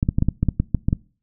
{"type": "clicks", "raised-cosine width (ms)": 5, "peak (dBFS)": -5, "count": 11, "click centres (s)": [0.029, 0.089, 0.185, 0.224, 0.286, 0.43, 0.487, 0.6, 0.747, 0.885, 0.929], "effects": ["noise-tail reverb RT60 0.4 s tail -23 dB re dry"]}